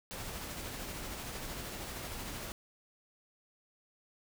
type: noise with tremolo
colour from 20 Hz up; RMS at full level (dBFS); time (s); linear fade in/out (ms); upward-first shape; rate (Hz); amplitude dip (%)
pink; -41; 0.11-2.52; 0; sine; 13; 25
effects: none